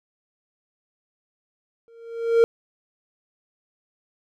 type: tone with exponential growth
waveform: triangle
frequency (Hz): 461.7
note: A#4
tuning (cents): -17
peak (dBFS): -8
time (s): 1.88-2.44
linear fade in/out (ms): 0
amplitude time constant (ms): 120
effects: none